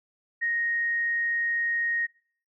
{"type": "tone", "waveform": "sine", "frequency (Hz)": 1868, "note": "A#6", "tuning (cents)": 3, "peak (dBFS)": -24, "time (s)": [0.41, 2.07], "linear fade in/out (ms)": 20, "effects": ["noise-tail reverb RT60 0.5 s tail -23 dB re dry"]}